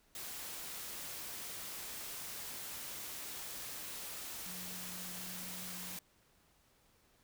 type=tone in noise; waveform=sine; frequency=181.3 Hz; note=F#3; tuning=35 cents flat; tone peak=-51 dBFS; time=4.46-5.97 s; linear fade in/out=2 ms; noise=white; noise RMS=-45 dBFS; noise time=0.15-5.99 s; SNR=-9 dB; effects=pink hiss -70 dBFS RMS until 7.23 s